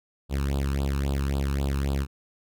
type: tone with flanger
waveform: sawtooth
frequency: 69.1 Hz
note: C#2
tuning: 5 cents flat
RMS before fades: -26 dBFS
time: 0.29-2.07 s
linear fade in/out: 50 ms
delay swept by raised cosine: 0.24 to 0.77 ms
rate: 3.7 Hz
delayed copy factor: +1
effects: none